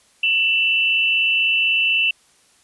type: tone pair together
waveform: sine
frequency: 2678 / 2954 Hz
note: E7 / F#7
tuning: +27 / -3 cents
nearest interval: major second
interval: 170 cents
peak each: -16 / -21 dBFS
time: 0.23-2.11 s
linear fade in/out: 5 ms
effects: white hiss -56 dBFS RMS until 2.63 s + resampled to 24000 Hz